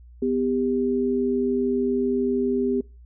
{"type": "tone pair together", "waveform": "sine", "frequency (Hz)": [250.6, 397.8], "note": ["B3", "G4"], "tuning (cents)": [25, 25], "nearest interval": "minor sixth", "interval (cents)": 800, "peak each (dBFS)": -23, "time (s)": [0.22, 2.81], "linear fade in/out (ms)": 5, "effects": ["noise-tail reverb RT60 0.3 s tail -24 dB re dry", "added 60 Hz sine -44 dBFS peak until 3.05 s"]}